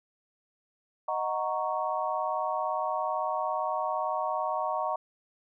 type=chord; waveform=sine; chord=D# minor seventh; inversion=none; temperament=equal; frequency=622.3 / 740 / 932.3 / 1108.7 Hz; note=D#5 / F#5 / A#5 / C#6; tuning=0 / 0 / 0 / 0 cents; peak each=-33 dBFS; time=1.08-4.96 s; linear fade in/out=5 ms; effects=none